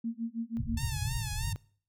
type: tone with tremolo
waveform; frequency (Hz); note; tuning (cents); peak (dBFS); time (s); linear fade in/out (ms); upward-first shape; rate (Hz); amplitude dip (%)
sine; 230; A#3; -23; -29; 0.04-0.83; 5; sine; 6.2; 100
type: low-pass noise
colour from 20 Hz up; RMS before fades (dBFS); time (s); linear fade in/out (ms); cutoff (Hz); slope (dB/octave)
white; -34; 0.57-1.56; 0; 150; 96
type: tone with vibrato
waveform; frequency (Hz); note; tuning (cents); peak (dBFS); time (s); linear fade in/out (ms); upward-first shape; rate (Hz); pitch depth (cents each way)
5% pulse; 880; A5; 0; -26; 0.77-1.53; 5; sine; 3.2; 92
effects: noise-tail reverb RT60 0.5 s tail -23 dB re dry